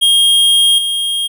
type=tone with level steps; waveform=square; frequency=3240 Hz; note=G#7; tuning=43 cents flat; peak=-8 / -15 dBFS; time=0.01-1.28 s; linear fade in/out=20 ms; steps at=0.78 s; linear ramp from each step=5 ms; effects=none